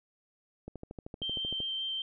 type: click train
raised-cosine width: 2 ms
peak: -28 dBFS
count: 13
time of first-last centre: 0.68-1.603 s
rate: 13 Hz
type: tone with vibrato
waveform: sine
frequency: 3136 Hz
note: G7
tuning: in tune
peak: -32 dBFS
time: 1.22-2.02 s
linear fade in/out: 2 ms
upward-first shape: sine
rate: 5.2 Hz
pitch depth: 8 cents each way
effects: none